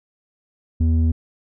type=tone with low-pass filter; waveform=square; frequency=80.1 Hz; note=E2; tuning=49 cents flat; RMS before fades=-17 dBFS; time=0.8-1.12 s; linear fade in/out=10 ms; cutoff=180 Hz; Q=8.4; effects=none